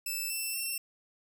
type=tone with pitch steps; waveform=5% pulse; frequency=2637 / 2671 / 2705 Hz; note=E7 / E7 / E7; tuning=0 / +22 / +44 cents; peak=-24 dBFS; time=0.06-0.78 s; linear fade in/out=5 ms; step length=240 ms; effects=none